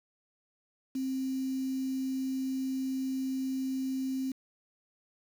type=tone with quantisation; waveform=sine; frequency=263.6 Hz; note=C4; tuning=13 cents sharp; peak=-30 dBFS; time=0.95-4.32 s; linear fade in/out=5 ms; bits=8; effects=none